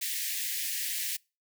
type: high-pass noise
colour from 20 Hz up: white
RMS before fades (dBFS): -33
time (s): 0.01-1.17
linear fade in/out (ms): 10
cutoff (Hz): 1700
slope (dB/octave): 96
effects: noise-tail reverb RT60 0.3 s tail -26 dB re dry